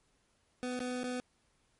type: tone with dropouts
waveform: 25% pulse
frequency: 249.8 Hz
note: B3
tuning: 20 cents sharp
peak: -31 dBFS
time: 0.63-1.2 s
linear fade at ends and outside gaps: 0 ms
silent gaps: 0.792-0.803 / 1.033-1.04 s
effects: pink hiss -73 dBFS RMS until 1.79 s + MP3 48 kbps